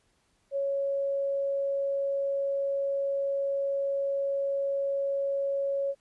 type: tone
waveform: sine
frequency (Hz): 554.4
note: C#5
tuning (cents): 0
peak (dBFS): -26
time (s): 0.51-5.95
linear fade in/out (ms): 50
effects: pink hiss -70 dBFS RMS until 6 s + resampled to 24000 Hz